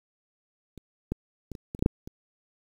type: clicks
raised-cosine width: 3 ms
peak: -30 / -15 / -25 / -27 / -21 / -30 / -9 / -6 / -26 dBFS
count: 9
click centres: 0.777 / 1.12 / 1.517 / 1.552 / 1.749 / 1.792 / 1.825 / 1.861 / 2.075 s
effects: 8-bit